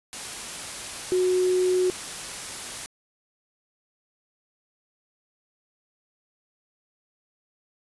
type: tone in noise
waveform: sine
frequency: 366.8 Hz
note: F#4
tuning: 15 cents flat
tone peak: -19 dBFS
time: 1.12-1.9 s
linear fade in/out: 0 ms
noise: white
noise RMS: -35 dBFS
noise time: 0.13-2.86 s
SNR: +13 dB
effects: resampled to 24000 Hz